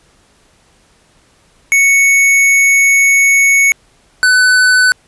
square tone pair in turn, 2217 / 1502.1 Hz, C#7 / F#6, 0 / +26 cents, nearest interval perfect fifth, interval 674 cents, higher first, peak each -7 dBFS, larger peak neither, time 1.72-3.72 / 4.23-4.92 s, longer first, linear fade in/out 0 ms, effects pink hiss -51 dBFS RMS until 5.07 s + resampled to 24000 Hz

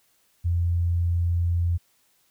sine tone, 86.1 Hz, F2, 24 cents flat, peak -20 dBFS, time 0.44-1.78 s, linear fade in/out 20 ms, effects white hiss -65 dBFS RMS until 2.3 s

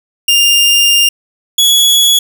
sawtooth tone pair in turn, 2803 / 3373 Hz, F7 / G#7, +6 / +26 cents, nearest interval minor third, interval 320 cents, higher second, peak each -3 dBFS, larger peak neither, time 0.28-1.09 / 1.58-2.19 s, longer first, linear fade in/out 5 ms, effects none

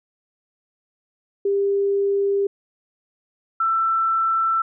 sine tone pair in turn, 398.5 / 1334.6 Hz, G4 / E6, +28 / +21 cents, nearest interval octave + major sixth, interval 2093 cents, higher second, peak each -17 dBFS, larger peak neither, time 1.45-2.47 / 3.6-4.62 s, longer neither, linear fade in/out 5 ms, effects none

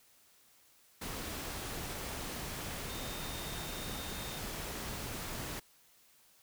sine tone in noise, 3667 Hz, A#7, 29 cents flat, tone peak -49 dBFS, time 2.89-4.39 s, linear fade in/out 10 ms, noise pink, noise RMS -41 dBFS, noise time 1.01-5.6 s, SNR -11 dB, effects white hiss -65 dBFS RMS until 6.42 s

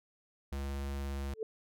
square tone with vibrato, 69.3 Hz, C#2, in tune, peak -36 dBFS, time 0.52-1.34 s, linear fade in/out 5 ms, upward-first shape triangle, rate 17 Hz, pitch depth 9 cents each way
sine tone with exponential growth, 440 Hz, A4, in tune, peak -29 dBFS, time 1.33-1.43 s, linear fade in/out 2 ms, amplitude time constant 21 ms
effects none

